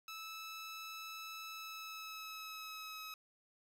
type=tone with pitch glide; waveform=15% pulse; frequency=1308 to 1278.9 Hz; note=E6 to D#6; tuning=-14 to +47 cents; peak=-39 dBFS; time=0.08-3.14 s; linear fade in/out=2 ms; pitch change=-39 cents; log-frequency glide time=1.52-3.01 s; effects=11-bit